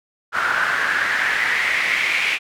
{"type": "noise with band-pass filter sweep", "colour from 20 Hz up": "pink", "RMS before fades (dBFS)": -20, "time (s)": [0.32, 2.39], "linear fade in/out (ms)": 50, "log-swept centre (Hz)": [1400, 2400], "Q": 5.3, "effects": []}